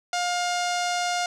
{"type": "tone with low-pass filter", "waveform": "sawtooth", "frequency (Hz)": 709, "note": "F5", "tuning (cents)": 26, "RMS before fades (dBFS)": -26, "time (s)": [0.13, 1.26], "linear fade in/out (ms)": 2, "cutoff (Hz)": 6400, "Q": 1.9, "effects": []}